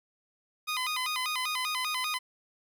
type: tone with vibrato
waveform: 15% pulse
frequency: 1121 Hz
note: C#6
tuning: 19 cents sharp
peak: -23 dBFS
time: 0.67-2.19 s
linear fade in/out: 20 ms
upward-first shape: square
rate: 5.1 Hz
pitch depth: 170 cents each way
effects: none